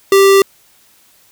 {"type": "tone", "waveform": "square", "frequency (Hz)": 392, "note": "G4", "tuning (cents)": 0, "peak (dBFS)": -6, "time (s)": [0.12, 0.42], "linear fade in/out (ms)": 2, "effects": ["white hiss -50 dBFS RMS until 1.31 s"]}